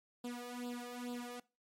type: tone with flanger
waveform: sawtooth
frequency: 243.8 Hz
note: B3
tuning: 22 cents flat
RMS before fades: -44 dBFS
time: 0.24-1.4 s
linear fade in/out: 5 ms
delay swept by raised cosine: 0.24 to 1.74 ms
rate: 2.3 Hz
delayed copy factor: +0.95
effects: noise-tail reverb RT60 0.3 s tail -22 dB re dry + MP3 64 kbps